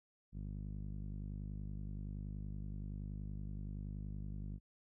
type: tone with low-pass filter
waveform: sawtooth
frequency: 50.6 Hz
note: G#1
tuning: 44 cents flat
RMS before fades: -44 dBFS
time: 0.32-4.6 s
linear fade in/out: 50 ms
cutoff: 190 Hz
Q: 1.9
effects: none